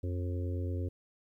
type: harmonic tone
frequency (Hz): 89.1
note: F2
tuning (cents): +35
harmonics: 1 / 3 / 4 / 5 / 6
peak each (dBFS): -32 / -42 / -44 / -46 / -48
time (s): 0.03-0.89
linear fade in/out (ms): 10
effects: 12-bit